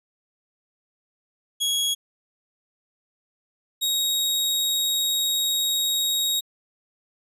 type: tone pair in turn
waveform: sawtooth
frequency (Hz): 3325 / 3776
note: G#7 / A#7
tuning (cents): +1 / +22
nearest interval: major second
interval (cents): 221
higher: second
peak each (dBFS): -18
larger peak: neither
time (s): 1.6-1.95 / 3.81-6.41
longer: second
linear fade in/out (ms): 20
effects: resampled to 32000 Hz